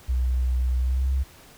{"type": "tone with pitch glide", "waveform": "sine", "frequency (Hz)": [62.8, 66.5], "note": ["B1", "C2"], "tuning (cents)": [30, 29], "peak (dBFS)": -20, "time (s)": [0.08, 1.24], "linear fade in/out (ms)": 20, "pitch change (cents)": 99, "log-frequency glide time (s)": [0.79, 1.11], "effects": ["pink hiss -50 dBFS RMS until 1.57 s"]}